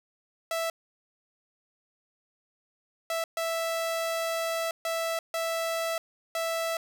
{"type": "tone bursts at uneven times", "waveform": "sawtooth", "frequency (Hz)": 659.3, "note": "E5", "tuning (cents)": 0, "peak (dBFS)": -24, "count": 6, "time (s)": [[0.51, 0.7], [3.1, 3.24], [3.37, 4.71], [4.85, 5.19], [5.34, 5.98], [6.35, 6.77]], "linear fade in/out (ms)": 2, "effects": []}